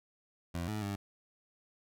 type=tone with pitch steps; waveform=20% pulse; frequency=86.1 / 106.8 / 100.5 Hz; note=F2 / G#2 / G2; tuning=-24 / +49 / +44 cents; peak=-30 dBFS; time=0.54-0.96 s; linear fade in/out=10 ms; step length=140 ms; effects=none